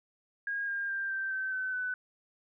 sine tone with pitch steps, 1631 / 1608.5 / 1586.4 / 1564.6 / 1543 / 1521.8 / 1500.8 Hz, G#6 / G6 / G6 / G6 / G6 / F#6 / F#6, -32 / +44 / +20 / -4 / -28 / +48 / +24 cents, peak -31 dBFS, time 0.47-1.94 s, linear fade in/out 2 ms, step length 210 ms, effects none

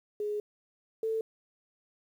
sine tone pair in turn, 417.6 / 444.5 Hz, G#4 / A4, +10 / +18 cents, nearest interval minor second, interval 108 cents, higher second, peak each -30 / -28 dBFS, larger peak second, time 0.2-0.4 / 1.03-1.21 s, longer first, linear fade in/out 2 ms, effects 10-bit

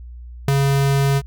square tone with ADSR envelope, 138.59 Hz, C#3, in tune, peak -12 dBFS, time 0.48-1.22 s, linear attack 3 ms, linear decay 10 ms, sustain -3 dB, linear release 48 ms, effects added 60 Hz sine -33 dBFS peak until 1.26 s

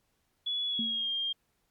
sine tone with pitch glide, 3400 to 3209 Hz, G#7 to G7, +40 to +40 cents, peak -29 dBFS, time 0.46-1.33 s, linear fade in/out 10 ms, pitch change -100 cents, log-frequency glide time 0.67-1.09 s
sine tone with exponential decay, 226.2 Hz, A3, 48 cents sharp, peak -30 dBFS, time 0.79-1.15 s, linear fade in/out 2 ms, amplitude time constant 78 ms
effects pink hiss -75 dBFS RMS until 1.7 s + MP3 96 kbps

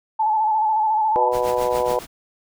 sine tone with vibrato, 867 Hz, A5, 26 cents flat, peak -16 dBFS, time 0.19-1.29 s, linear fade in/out 10 ms, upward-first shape square, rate 14 Hz, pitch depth 33 cents each way
harmonic tone, 123.47 Hz, B2, in tune, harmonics 3 / 4 / 5 / 6 / 7 / 8, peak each -29 / -21 / -25 / -29 / -28 / -26 dBFS, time 1.16-1.99 s, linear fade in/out 0 ms
pink noise with tremolo, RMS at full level -31 dBFS, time 1.31-2.07 s, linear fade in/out 50 ms, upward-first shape triangle, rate 7.1 Hz, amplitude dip 90%
effects none

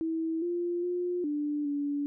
sine tone with pitch steps, 324.6 / 348.2 / 355.3 / 294.7 / 287.2 Hz, E4 / F4 / F4 / D4 / D4, -27 / -5 / +30 / +6 / -39 cents, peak -28 dBFS, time 0.01-2.06 s, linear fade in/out 0 ms, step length 410 ms, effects none

